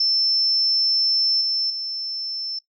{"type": "tone with level steps", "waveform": "sine", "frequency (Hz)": 5320, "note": "E8", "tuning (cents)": 15, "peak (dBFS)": [-16, -19, -25], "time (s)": [0, 2.59], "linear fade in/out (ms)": 5, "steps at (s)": [1.41, 1.7], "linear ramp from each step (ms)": 2, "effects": ["noise-tail reverb RT60 0.1 s tail -18 dB re dry"]}